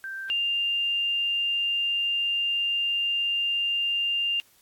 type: tone pair in turn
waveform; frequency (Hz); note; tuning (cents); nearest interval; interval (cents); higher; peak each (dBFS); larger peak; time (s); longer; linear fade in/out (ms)
sine; 1568 / 2797; G6 / F7; 0 / +2; minor seventh; 1002; second; -32 / -23; second; 0.04-0.3 / 0.3-4.4; second; 0
effects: white hiss -60 dBFS RMS until 4.61 s + AAC 64 kbps